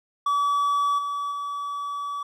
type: tone with level steps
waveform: triangle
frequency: 1145 Hz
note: D6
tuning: 44 cents flat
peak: -18 / -24 / -26 dBFS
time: 0.26-2.23 s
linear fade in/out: 5 ms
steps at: 0.98 / 1.31 s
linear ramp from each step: 10 ms
effects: none